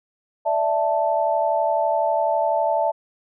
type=chord; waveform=sine; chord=D suspended second; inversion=none; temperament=equal; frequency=587.3 / 659.3 / 880 Hz; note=D5 / E5 / A5; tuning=0 / 0 / 0 cents; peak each=-24 / -21 / -22 dBFS; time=0.45-2.92 s; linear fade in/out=20 ms; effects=none

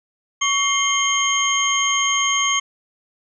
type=tone cluster; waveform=sine; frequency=1126 / 2125 / 3133 / 6500 Hz; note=C#6 / C7 / G7 / G#8; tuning=+27 / +26 / -2 / -38 cents; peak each=-22 dBFS; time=0.41-2.6 s; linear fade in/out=10 ms; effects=none

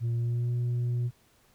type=tone with pitch glide; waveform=sine; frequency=117.3 to 121.16 Hz; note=A#2 to B2; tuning=+11 to -33 cents; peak=-23 dBFS; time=0-1.11 s; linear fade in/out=50 ms; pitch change=+56 cents; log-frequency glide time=0.13-0.52 s; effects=tanh soft clip ceiling -25 dBFS + pink hiss -64 dBFS RMS until 1.54 s

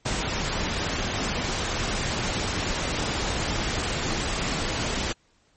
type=noise; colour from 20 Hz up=pink; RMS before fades=-27 dBFS; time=0.05-5.13 s; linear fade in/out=10 ms; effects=pink hiss -64 dBFS RMS until 5.56 s + MP3 32 kbps

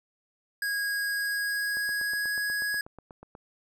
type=tone with pitch glide; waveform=square; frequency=1644 to 1665 Hz; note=G#6 to G#6; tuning=-18 to +4 cents; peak=-28 dBFS; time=0.62-2.81 s; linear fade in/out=2 ms; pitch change=+22 cents; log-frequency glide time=1.08-2.33 s
type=click train; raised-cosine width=1 ms; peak=-31 dBFS; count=14; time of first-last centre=1.77-3.352 s; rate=8.22 Hz
effects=none

